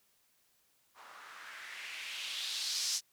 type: noise with low-pass filter sweep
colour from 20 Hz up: violet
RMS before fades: -40 dBFS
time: 0.94-3.01 s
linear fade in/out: 50 ms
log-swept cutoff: 1000 to 5800 Hz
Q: 2.5
effects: white hiss -72 dBFS RMS until 3.12 s